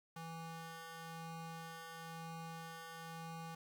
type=ring-modulated tone; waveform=20% pulse; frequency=329 Hz; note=E4; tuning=3 cents flat; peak=-39 dBFS; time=0.16-3.55 s; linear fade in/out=5 ms; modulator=494 Hz; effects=12-bit